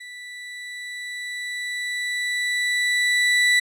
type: tone with level ramp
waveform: 35% pulse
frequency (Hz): 1970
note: B6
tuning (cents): -5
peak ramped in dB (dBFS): -35 to -13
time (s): 0-3.6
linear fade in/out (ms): 10
effects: low-pass 9000 Hz 12 dB/octave